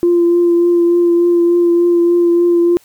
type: tone with vibrato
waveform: sine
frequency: 345.4 Hz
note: F4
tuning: 19 cents flat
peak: -7 dBFS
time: 0.03-2.77 s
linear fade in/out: 0 ms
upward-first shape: triangle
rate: 3.4 Hz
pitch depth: 19 cents each way
effects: tanh soft clip ceiling -4 dBFS + white hiss -50 dBFS RMS until 2.84 s